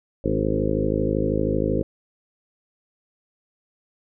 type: harmonic tone with a mistuned harmonic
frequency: 52.8 Hz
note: G#1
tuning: 29 cents sharp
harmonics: 1 / 2 / 3 / 4 / 5 / 6 / 7 / 8 / 9 / 10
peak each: -29 / -29 / -29 / -29 / -29 / -29 / -29 / -29 / -29 / -29 dBFS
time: 0.24-1.83 s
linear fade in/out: 5 ms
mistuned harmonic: 6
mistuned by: -24 cents
effects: none